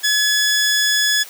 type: tone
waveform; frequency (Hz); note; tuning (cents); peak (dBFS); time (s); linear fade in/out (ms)
15% pulse; 1700; G#6; +40; -8; 0.03-1.24; 20
effects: white hiss -38 dBFS RMS until 1.29 s + high-pass 400 Hz 12 dB/octave